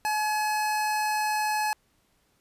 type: tone pair together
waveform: square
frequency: 853.4 / 1693 Hz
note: G#5 / G#6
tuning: +47 / +33 cents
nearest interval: octave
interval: 1186 cents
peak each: -26 / -33 dBFS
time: 0.05-1.73 s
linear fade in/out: 0 ms
effects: pink hiss -68 dBFS RMS until 2.4 s + resampled to 32000 Hz